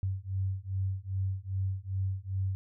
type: beating tone pair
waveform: sine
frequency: 94.5 / 97 Hz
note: F#2 / G2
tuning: +37 / -18 cents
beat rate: 2.5 Hz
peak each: -33 / -33 dBFS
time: 0.03-2.55 s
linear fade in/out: 0 ms
effects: none